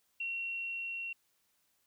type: tone with level ramp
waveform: sine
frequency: 2733 Hz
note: F7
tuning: 38 cents flat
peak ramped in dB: -34 to -37 dBFS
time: 0.2-1.13 s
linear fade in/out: 5 ms
effects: white hiss -75 dBFS RMS until 1.86 s